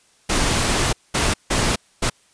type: noise bursts at uneven times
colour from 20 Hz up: pink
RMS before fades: -19 dBFS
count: 4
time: 0.29-0.93 / 1.14-1.34 / 1.5-1.76 / 2.02-2.1 s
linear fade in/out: 10 ms
effects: white hiss -57 dBFS RMS until 2.33 s + resampled to 22050 Hz